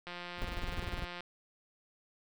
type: click train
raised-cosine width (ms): 0.3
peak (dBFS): -27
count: 201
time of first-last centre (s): 0.07-1.206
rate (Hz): 176
type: noise with tremolo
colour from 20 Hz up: brown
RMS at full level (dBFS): -36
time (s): 0.37-1.07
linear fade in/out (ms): 50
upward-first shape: square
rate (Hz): 20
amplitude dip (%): 75
effects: none